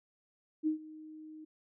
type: tone with ADSR envelope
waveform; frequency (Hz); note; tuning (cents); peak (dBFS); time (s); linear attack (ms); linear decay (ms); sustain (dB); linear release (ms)
sine; 311.1; D#4; 0; -26; 0.63-1.45; 39; 110; -20; 10
effects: none